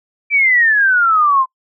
sine exponential sweep, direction down, 2349 to 1028 Hz, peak -9 dBFS, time 0.3-1.46 s, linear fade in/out 50 ms, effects noise-tail reverb RT60 0.1 s tail -22 dB re dry

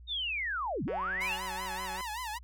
sine linear two-way sweep, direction down then up, 3729 to 110.3 to 3021 Hz, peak -31 dBFS, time 0.07-1.38 s, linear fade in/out 50 ms, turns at 0.84 s
click train, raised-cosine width 0.5 ms, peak -29 dBFS, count 212, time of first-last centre 0.88-2.008 s, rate 187 Hz
sawtooth tone with vibrato, 926 Hz, A#5, 12 cents flat, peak -32 dBFS, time 1.2-2.39 s, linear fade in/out 20 ms, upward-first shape sine, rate 5.2 Hz, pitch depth 170 cents each way
effects added 60 Hz sine -48 dBFS peak until 2.43 s

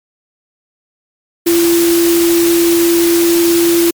sine tone in noise, 340 Hz, F4, 46 cents flat, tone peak -8 dBFS, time 1.46-3.91 s, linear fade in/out 10 ms, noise white, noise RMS -18 dBFS, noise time 1.46-3.91 s, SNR +7 dB, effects MP3 96 kbps

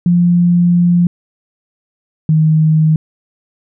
sine tone pair in turn, 174.61 / 156.83 Hz, F3 / D#3, 0 / +14 cents, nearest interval major second, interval 186 cents, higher first, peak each -7 dBFS, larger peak neither, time 0.06-1.07 / 2.29-2.96 s, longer first, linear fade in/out 2 ms, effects none

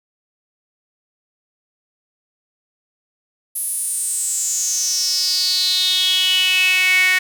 sawtooth tone with high-pass filter sweep, 370 Hz, F#4, in tune, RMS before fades -18 dBFS, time 3.55-7.19 s, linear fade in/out 10 ms, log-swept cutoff 11000 to 2000 Hz, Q 7.8, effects none

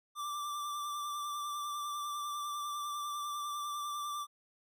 square tone with vibrato, 1174.7 Hz, D6, in tune, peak -37 dBFS, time 0.15-4.27 s, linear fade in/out 50 ms, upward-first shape sine, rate 10 Hz, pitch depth 23 cents each way, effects none

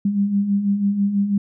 sine beating tone pair, 196 / 202.1 Hz, G3 / G#3, 0 / -47 cents, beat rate 6.1 Hz, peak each -25 / -17 dBFS, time 0.05-1.38 s, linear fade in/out 5 ms, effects none

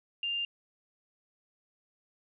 sine tone, 2798 Hz, F7, 3 cents sharp, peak -30 dBFS, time 0.23-0.45 s, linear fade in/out 2 ms, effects none

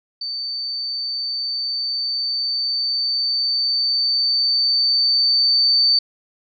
sine tone with level ramp, 4564 Hz, C#8, 50 cents sharp, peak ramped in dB -24 to -12 dBFS, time 0.21-5.99 s, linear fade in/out 5 ms, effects none

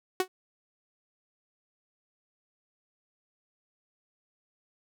sawtooth tone with exponential decay, 371.4 Hz, F#4, 7 cents sharp, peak -17 dBFS, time 0.2-0.28 s, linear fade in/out 2 ms, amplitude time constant 16 ms, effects none

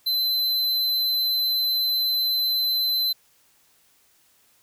square tone, 4054 Hz, B7, 45 cents sharp, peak -21 dBFS, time 0.06-3.13 s, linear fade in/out 10 ms, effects white hiss -61 dBFS RMS until 4.62 s

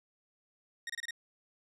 sawtooth tone bursts, 1864.7 Hz, A#6, in tune, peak -33 dBFS, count 5, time 0.87-1.108 s, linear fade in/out 2 ms, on 26 ms, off 27 ms, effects low-pass 9000 Hz 12 dB/octave

